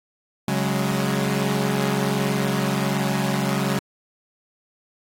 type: chord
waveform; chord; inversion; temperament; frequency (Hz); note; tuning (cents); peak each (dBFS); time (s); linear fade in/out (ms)
sawtooth; C# suspended fourth; none; equal with one note detuned; 138.59 / 186.39 / 207.7; C#3 / F#3 / G#3; 0 / +13 / 0; -21; 0.48-3.79; 2
effects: AAC 48 kbps